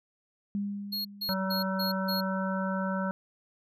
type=tone with exponential decay; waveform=sine; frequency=202 Hz; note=G#3; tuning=48 cents flat; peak=-27 dBFS; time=0.55-1.93 s; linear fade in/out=0 ms; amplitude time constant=300 ms
type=tone bursts; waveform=square; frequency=4300 Hz; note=C8; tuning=47 cents sharp; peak=-31 dBFS; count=5; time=0.92-2.21 s; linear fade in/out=10 ms; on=130 ms; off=160 ms
type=harmonic tone; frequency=190.3 Hz; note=F#3; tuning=49 cents sharp; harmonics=1 / 3 / 5 / 7 / 8; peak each=-30 / -35 / -37 / -38 / -39 dBFS; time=1.29-3.11 s; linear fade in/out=0 ms
effects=none